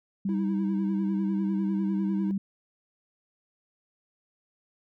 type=tone; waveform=sine; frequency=196 Hz; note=G3; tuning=in tune; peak=-25 dBFS; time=0.25-2.38 s; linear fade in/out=5 ms
type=tone with vibrato; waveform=triangle; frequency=319.4 Hz; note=D#4; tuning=45 cents sharp; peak=-30 dBFS; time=0.29-2.31 s; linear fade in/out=0 ms; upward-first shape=sine; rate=10 Hz; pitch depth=66 cents each way
effects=none